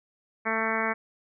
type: harmonic tone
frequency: 222.7 Hz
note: A3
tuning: 21 cents sharp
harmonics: 1 / 2 / 3 / 4 / 5 / 6 / 7 / 8 / 9 / 10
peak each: -34 / -34 / -34 / -34 / -34 / -34 / -34 / -34 / -34 / -34 dBFS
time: 0.45-0.94 s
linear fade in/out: 20 ms
effects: none